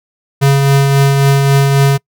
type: tone with tremolo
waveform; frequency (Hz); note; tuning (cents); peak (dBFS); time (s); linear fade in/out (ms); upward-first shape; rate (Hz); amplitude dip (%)
square; 138.59; C#3; 0; -6; 0.41-1.98; 20; triangle; 3.7; 35
effects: noise-tail reverb RT60 0.1 s tail -26 dB re dry